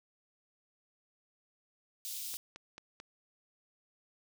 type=high-pass noise; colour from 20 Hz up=white; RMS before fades=-41 dBFS; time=2.05-2.37 s; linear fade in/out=0 ms; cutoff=3200 Hz; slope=24 dB/octave
type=click train; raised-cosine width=0.2 ms; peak=-30 dBFS; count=4; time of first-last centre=2.34-3.001 s; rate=4.54 Hz
effects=none

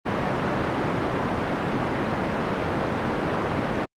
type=band-pass noise; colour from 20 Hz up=pink; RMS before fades=-25 dBFS; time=0.05-3.86 s; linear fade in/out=20 ms; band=130 to 1600 Hz; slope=12 dB/octave; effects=Opus 32 kbps

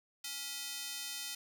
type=tone with high-pass filter; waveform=square; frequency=280 Hz; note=C#4; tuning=18 cents sharp; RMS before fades=-42 dBFS; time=0.24-1.35 s; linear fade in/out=5 ms; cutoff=3600 Hz; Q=0.88; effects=none

